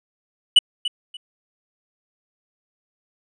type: tone with echo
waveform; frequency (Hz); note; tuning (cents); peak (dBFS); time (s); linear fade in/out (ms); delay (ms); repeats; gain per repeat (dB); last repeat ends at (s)
triangle; 2960; F#7; 0; -6; 0.56-0.59; 5; 290; 2; -13; 1.17
effects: resampled to 24000 Hz